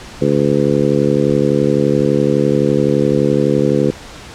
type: harmonic tone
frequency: 71.8 Hz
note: D2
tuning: 39 cents flat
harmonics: 2 / 3 / 4 / 5 / 6 / 7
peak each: -18 / -18 / -18 / -18 / -18 / -18 dBFS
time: 0.21-3.91 s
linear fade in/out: 10 ms
effects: pink hiss -34 dBFS RMS until 4.34 s + low-pass 7000 Hz 12 dB/octave